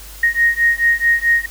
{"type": "beating tone pair", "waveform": "sine", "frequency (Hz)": [1864.7, 1869.3], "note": ["A#6", "A#6"], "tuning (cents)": [0, 4], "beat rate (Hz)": 4.6, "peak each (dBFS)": -15, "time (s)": [0.23, 1.46], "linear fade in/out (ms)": 5, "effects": ["added 50 Hz sine -36 dBFS peak until 1.5 s", "white hiss -38 dBFS RMS until 1.5 s"]}